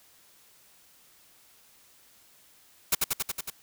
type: noise with echo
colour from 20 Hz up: white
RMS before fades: -23 dBFS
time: 2.92-2.95 s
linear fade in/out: 5 ms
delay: 92 ms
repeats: 6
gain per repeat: -2 dB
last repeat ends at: 3.502 s
effects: white hiss -59 dBFS RMS until 3.62 s